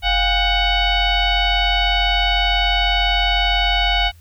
sine tone with frequency modulation, 1465 Hz, F#6, 18 cents flat, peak -14 dBFS, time 0.02-4.12 s, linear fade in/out 50 ms, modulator 756 Hz, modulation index 2.9, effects added 83 Hz sine -43 dBFS peak until 4.2 s + white hiss -56 dBFS RMS until 4.2 s

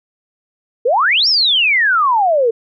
sine exponential two-way sweep, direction up then down, 440 to 5590 to 440 Hz, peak -10 dBFS, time 0.85-2.51 s, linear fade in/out 10 ms, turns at 1.28 s, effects none

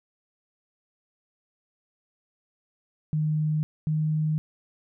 sine tone pair in turn, 153.7 / 154.77 Hz, D#3 / D#3, -21 / -9 cents, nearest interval unison, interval 12 cents, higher second, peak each -22 / -22 dBFS, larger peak neither, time 3.13-3.63 / 3.87-4.38 s, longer second, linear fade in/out 0 ms, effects none

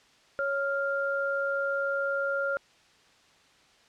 sine tone pair together, 554.4 / 1396.9 Hz, C#5 / F6, 0 / 0 cents, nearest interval octave + major third, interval 1600 cents, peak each -29 / -29 dBFS, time 0.39-2.57 s, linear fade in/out 0 ms, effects white hiss -60 dBFS RMS until 3.88 s + low-pass 5000 Hz 12 dB/octave

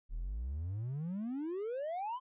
triangle exponential sweep, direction up, 35.23 to 1053 Hz, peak -33 dBFS, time 0.09-2.2 s, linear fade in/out 50 ms, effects tanh soft clip ceiling -30 dBFS + resampled to 8000 Hz

